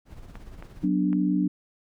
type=noise with tremolo; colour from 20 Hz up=brown; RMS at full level=-41 dBFS; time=0.05-0.89 s; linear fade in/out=50 ms; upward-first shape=sine; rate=17 Hz; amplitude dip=50%
type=clicks; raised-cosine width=0.5 ms; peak=-27 dBFS; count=3; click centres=0.355 / 0.625 / 1.13 s
type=chord; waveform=sine; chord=B minor; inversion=second; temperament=equal; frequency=185 / 246.9 / 293.7 Hz; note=F#3 / B3 / D4; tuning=0 / 0 / 0 cents; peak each=-24 / -29 / -24 dBFS; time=0.83-1.48 s; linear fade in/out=10 ms
effects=none